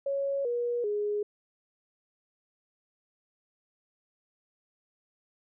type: tone with pitch steps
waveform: sine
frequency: 554.4 / 479.9 / 415.3 Hz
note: C#5 / B4 / G#4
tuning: 0 / -50 / 0 cents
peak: -27 dBFS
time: 0.06-1.23 s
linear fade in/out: 5 ms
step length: 390 ms
effects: none